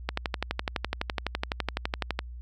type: click train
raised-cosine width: 0.3 ms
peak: -11 dBFS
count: 26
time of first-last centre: 0.09-2.191 s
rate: 11.9 Hz
effects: added 60 Hz sine -38 dBFS peak until 2.41 s